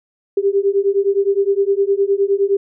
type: beating tone pair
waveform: sine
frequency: 392 / 401.7 Hz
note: G4 / G4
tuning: 0 / +42 cents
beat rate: 9.7 Hz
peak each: -16 dBFS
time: 0.37-2.57 s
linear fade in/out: 5 ms
effects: none